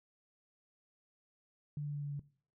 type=tone with pitch steps; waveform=sine; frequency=146.83 / 145.9 / 144.98 / 144.06 / 143.15 Hz; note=D3 / D3 / D3 / D3 / D3; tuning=0 / -11 / -22 / -33 / -44 cents; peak=-36 dBFS; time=1.77-2.195 s; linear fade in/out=2 ms; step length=85 ms; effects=noise-tail reverb RT60 0.5 s tail -20 dB re dry